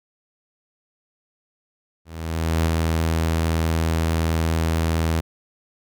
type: tone with ADSR envelope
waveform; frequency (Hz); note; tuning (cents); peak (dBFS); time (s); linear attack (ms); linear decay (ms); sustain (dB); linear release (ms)
sawtooth; 81.4; E2; -21; -13; 2.05-5.21; 610; 15; -2; 14
effects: none